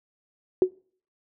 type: tone with exponential decay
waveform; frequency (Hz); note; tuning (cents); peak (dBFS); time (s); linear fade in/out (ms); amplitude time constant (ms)
sine; 370; F#4; 0; -11; 0.62-0.72; 1; 21
effects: noise-tail reverb RT60 0.5 s tail -26 dB re dry